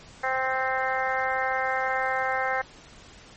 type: harmonic tone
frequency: 261.6 Hz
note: C4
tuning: in tune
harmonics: 2 / 3 / 4 / 5 / 6 / 7 / 8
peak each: -31 / -28 / -34 / -33 / -31 / -32 / -34 dBFS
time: 0.23-2.62 s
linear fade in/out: 10 ms
effects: pink hiss -49 dBFS RMS until 3.36 s + MP3 32 kbps